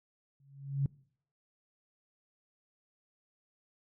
sine tone with exponential growth, 138.59 Hz, C#3, in tune, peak -24 dBFS, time 0.4-0.86 s, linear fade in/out 2 ms, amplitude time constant 100 ms, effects noise-tail reverb RT60 0.6 s tail -23 dB re dry

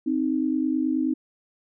sine tone pair together, 261.6 / 311.1 Hz, C4 / D#4, 0 / 0 cents, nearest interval minor third, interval 300 cents, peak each -24 dBFS, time 0.06-1.14 s, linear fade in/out 10 ms, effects none

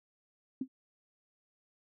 sine tone with exponential decay, 261.6 Hz, C4, in tune, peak -28 dBFS, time 0.61-0.68 s, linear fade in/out 5 ms, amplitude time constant 15 ms, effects none

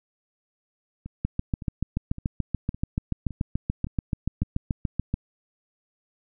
two click trains, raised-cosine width 5 ms, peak -12 / -24 dBFS, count 28 / 7, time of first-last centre 1.25-5.14 / 1.06-4.431 s, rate 6.94 / 1.78 Hz, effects none

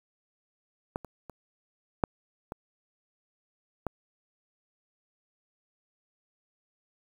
clicks, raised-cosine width 1 ms, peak -17 / -28 / -28 / -9 / -22 / -16 dBFS, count 6, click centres 0.959 / 1.047 / 1.297 / 2.038 / 2.521 / 3.867 s, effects 8-bit

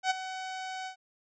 sawtooth tone with ADSR envelope, 752 Hz, F#5, 28 cents sharp, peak -19 dBFS, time 0.03-0.96 s, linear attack 74 ms, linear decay 18 ms, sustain -13 dB, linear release 98 ms, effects resampled to 16000 Hz

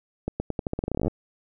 accelerating click train, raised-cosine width 2 ms, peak -13 dBFS, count 19, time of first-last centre 0.28-1.08 s, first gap 120 ms, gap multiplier 0.86, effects none

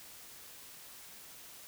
silence, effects white hiss -52 dBFS RMS until 1.67 s

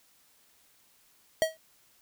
square tone with exponential decay, 640 Hz, D#5, 49 cents sharp, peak -19 dBFS, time 1.42-1.57 s, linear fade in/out 0 ms, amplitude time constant 31 ms, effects white hiss -64 dBFS RMS until 2.01 s

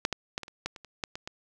clicks, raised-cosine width 0.2 ms, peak -7 / -12 / -14 / -21 / -29 / -14 / -27 / -29 / -13 / -20 / -20 dBFS, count 11, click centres 0.051 / 0.127 / 0.379 / 0.433 / 0.481 / 0.66 / 0.762 / 0.847 / 1.038 / 1.155 / 1.275 s, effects none

